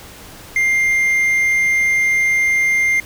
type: tone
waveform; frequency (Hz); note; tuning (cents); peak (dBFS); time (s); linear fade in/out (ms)
triangle; 2100; C7; +6; -11; 0.56-3; 2
effects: pink hiss -38 dBFS RMS until 3.05 s